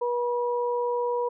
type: tone pair together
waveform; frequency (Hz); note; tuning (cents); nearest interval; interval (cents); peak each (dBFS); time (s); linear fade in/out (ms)
sine; 483.6 / 968; B4 / B5; -36 / -35; octave; 1201; -25 / -29; 0.01-1.29; 10
effects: none